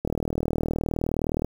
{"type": "click train", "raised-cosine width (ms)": 2, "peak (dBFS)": -12, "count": 56, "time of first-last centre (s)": [0.05, 1.446], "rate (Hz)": 39.4, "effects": ["7-bit"]}